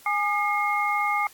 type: tone cluster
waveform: sine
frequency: 826 / 1212 / 2144 Hz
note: G#5 / D#6 / C7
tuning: -10 / -46 / +42 cents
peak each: -26 dBFS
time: 0.06-1.27 s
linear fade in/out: 2 ms
effects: white hiss -51 dBFS RMS until 1.33 s + AAC 64 kbps